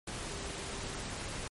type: tone in noise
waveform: sine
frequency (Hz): 395.8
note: G4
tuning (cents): +17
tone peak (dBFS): -49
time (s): 0.3-1.03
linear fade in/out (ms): 5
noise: pink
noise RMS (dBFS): -40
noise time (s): 0.07-1.48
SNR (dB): -12
effects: MP3 48 kbps